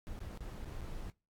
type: noise with dropouts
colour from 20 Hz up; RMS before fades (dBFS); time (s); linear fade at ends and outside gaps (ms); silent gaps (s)
brown; -43; 0.07-1.1; 0; 0.19-0.204 / 0.374-0.406 / 0.645-0.657 / 0.808-0.816
effects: noise-tail reverb RT60 0.3 s tail -23 dB re dry + AAC 64 kbps